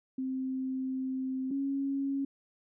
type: tone pair in turn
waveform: sine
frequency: 261.6 / 275.2 Hz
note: C4 / C#4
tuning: 0 / -12 cents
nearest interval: minor second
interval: 88 cents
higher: second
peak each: -31 / -29 dBFS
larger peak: second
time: 0.18-1.51 / 1.51-2.25 s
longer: first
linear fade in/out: 5 ms
effects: none